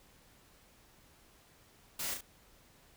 white noise with echo, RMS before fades -38 dBFS, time 1.99-2.14 s, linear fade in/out 5 ms, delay 35 ms, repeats 2, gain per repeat -5 dB, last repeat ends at 2.21 s, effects pink hiss -63 dBFS RMS until 2.96 s

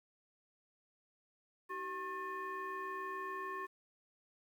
sine tone with frequency modulation, 1082 Hz, C#6, 42 cents flat, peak -39 dBFS, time 1.69-3.67 s, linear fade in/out 20 ms, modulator 699 Hz, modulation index 1, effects 11-bit

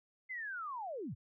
sine linear sweep, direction down, 2093 to 75.5 Hz, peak -39 dBFS, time 0.29-1.15 s, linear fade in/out 20 ms, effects none

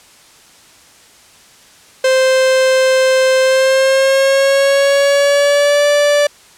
45% pulse tone with pitch glide, 522 to 582.6 Hz, C5 to D5, -4 to -14 cents, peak -9 dBFS, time 2.04-6.27 s, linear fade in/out 5 ms, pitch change +190 cents, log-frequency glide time 3.41-5.87 s, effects white hiss -44 dBFS RMS until 6.57 s + low-pass 9000 Hz 12 dB/octave

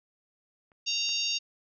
clicks, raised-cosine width 0.5 ms, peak -46 / -36 dBFS, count 2, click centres 0.718 / 1.092 s
harmonic tone, 927 Hz, A#5, 10 cents flat, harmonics 3 / 4 / 5 / 6 / 7, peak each -32 / -34 / -32 / -35 / -37 dBFS, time 0.86-1.39 s, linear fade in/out 20 ms
effects none

